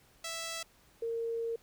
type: tone pair in turn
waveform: 5% pulse / sine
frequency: 659.3 / 460.1 Hz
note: E5 / A#4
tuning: 0 / -23 cents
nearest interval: tritone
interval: 623 cents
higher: first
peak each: -26 / -32 dBFS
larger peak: first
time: 0.24-0.63 / 1.02-1.56 s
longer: second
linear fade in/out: 5 ms
effects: pink hiss -64 dBFS RMS until 1.62 s